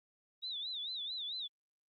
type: tone with vibrato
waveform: sine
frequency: 3729 Hz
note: A#7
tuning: in tune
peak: -38 dBFS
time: 0.42-1.48 s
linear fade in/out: 20 ms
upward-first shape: sine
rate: 4.5 Hz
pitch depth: 150 cents each way
effects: Opus 32 kbps